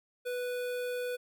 square tone with notch filter, 493.9 Hz, B4, in tune, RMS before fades -35 dBFS, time 0.25-1.17 s, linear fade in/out 20 ms, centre 5900 Hz, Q 1.4, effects none

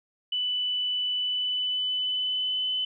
sine tone with pitch glide, 2984 to 3020 Hz, F#7 to F#7, +14 to +35 cents, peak -25 dBFS, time 0.32-2.85 s, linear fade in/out 5 ms, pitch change +21 cents, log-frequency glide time 1.17-2.68 s, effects none

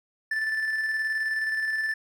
triangle tone with tremolo, 1760 Hz, A6, in tune, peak -22 dBFS, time 0.31-1.94 s, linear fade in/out 5 ms, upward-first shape square, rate 19 Hz, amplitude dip 30%, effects none

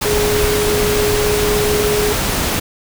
sine tone in noise, 418 Hz, G#4, 11 cents sharp, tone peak -15 dBFS, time 0.05-2.13 s, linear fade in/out 10 ms, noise pink, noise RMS -18 dBFS, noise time 0.01-2.6 s, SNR 0 dB, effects none

